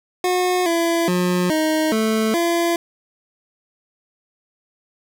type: tone with pitch steps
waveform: 25% pulse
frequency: 362.8 / 336.2 / 179.5 / 312.8 / 219.7 / 340.2 Hz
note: F#4 / E4 / F3 / D#4 / A3 / F4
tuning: -34 / +34 / +48 / +9 / -2 / -45 cents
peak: -13 dBFS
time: 0.24-2.76 s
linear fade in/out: 2 ms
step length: 420 ms
effects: none